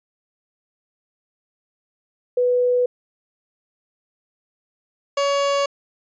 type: tone pair in turn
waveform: sine / 30% pulse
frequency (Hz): 493.9 / 562.4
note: B4 / C#5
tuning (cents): 0 / +25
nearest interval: major second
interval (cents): 225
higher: second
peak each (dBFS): -15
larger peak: neither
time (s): 2.37-2.86 / 5.17-5.66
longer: neither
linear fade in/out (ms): 5
effects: resampled to 16000 Hz